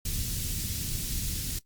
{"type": "band-stop noise", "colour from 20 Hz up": "pink", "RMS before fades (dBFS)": -32, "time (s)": [0.05, 1.59], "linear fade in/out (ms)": 5, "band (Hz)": [160, 4500], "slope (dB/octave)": 12, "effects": ["noise-tail reverb RT60 0.1 s tail -18 dB re dry", "Opus 48 kbps"]}